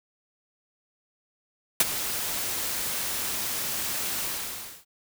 white noise with ADSR envelope, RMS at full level -17 dBFS, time 1.8-4.85 s, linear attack 4 ms, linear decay 29 ms, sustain -13 dB, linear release 620 ms, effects none

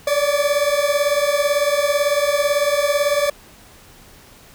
40% pulse beating tone pair, 569 / 587 Hz, C#5 / D5, +45 / -1 cents, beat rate 18 Hz, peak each -18 dBFS, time 0.07-3.3 s, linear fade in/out 5 ms, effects pink hiss -46 dBFS RMS until 4.54 s

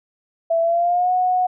sine tone with pitch glide, 664 to 732.5 Hz, E5 to F#5, +12 to -18 cents, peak -15 dBFS, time 0.5-1.47 s, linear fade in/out 10 ms, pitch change +170 cents, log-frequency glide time 0.61-1.12 s, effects none

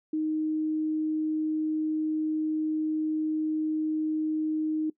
sine tone, 311.1 Hz, D#4, in tune, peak -25 dBFS, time 0.13-4.9 s, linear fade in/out 5 ms, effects noise-tail reverb RT60 0.1 s tail -20 dB re dry

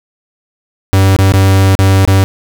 45% pulse tone with dropouts, 96.4 Hz, G2, 28 cents flat, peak -5 dBFS, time 0.93-2.24 s, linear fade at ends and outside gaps 0 ms, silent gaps 1.164-1.188 / 1.321-1.338 / 1.752-1.79 / 2.051-2.076 s, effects none

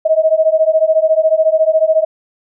sine beating tone pair, 628 / 642 Hz, D#5 / E5, +16 / -46 cents, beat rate 14 Hz, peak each -12 dBFS, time 0.05-2.05 s, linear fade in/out 10 ms, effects none

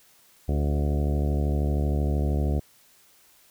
harmonic tone with a mistuned harmonic, 72.9 Hz, D2, 12 cents flat, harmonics 1 / 2 / 3 / 4 / 5 / 6 / 7 / 8 / 9 / 10, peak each -23 / -29 / -33 / -35 / -37 / -39 / -40 / -41 / -42 / -43 dBFS, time 0.48-2.6 s, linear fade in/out 10 ms, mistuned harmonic 6, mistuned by -21 cents, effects white hiss -58 dBFS RMS until 3.5 s

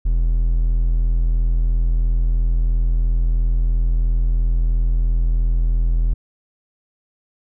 triangle tone, 41.49 Hz, E1, 12 cents sharp, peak -12 dBFS, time 0.05-6.14 s, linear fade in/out 10 ms, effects none

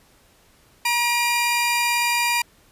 sawtooth tone pair together, 953.2 / 2402 Hz, A#5 / D7, +38 / +38 cents, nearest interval octave + major third, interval 1600 cents, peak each -18 dBFS, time 0.85-2.42 s, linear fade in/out 5 ms, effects pink hiss -56 dBFS RMS until 2.71 s + resampled to 32000 Hz

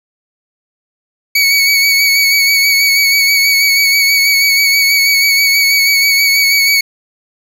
25% pulse tone with vibrato, 2239 Hz, C#7, 17 cents sharp, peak -4 dBFS, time 1.35-6.81 s, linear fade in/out 5 ms, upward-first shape sine, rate 6.2 Hz, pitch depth 30 cents each way, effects none

